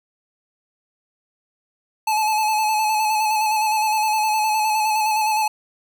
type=tone with vibrato; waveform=square; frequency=862 Hz; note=A5; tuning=36 cents flat; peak=-18 dBFS; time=2.07-5.48 s; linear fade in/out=5 ms; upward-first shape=square; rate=9.7 Hz; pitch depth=26 cents each way; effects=none